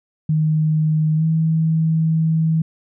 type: tone with pitch glide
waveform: sine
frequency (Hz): 155.6 to 160.53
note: D#3 to E3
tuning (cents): 0 to -46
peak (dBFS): -14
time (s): 0.29-2.62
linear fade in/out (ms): 5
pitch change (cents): +54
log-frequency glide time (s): 1.16-1.24
effects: none